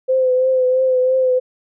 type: tone with vibrato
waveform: sine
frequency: 514 Hz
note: C5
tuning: 31 cents flat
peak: -12 dBFS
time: 0.08-1.4 s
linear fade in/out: 20 ms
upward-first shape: triangle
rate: 3 Hz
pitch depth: 35 cents each way
effects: none